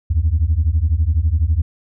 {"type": "beating tone pair", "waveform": "sine", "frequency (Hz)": [73.5, 85.5], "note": ["D2", "F2"], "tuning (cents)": [2, -36], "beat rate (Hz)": 12, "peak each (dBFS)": -15, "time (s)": [0.1, 1.62], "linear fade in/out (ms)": 10, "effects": ["tanh soft clip ceiling -8 dBFS"]}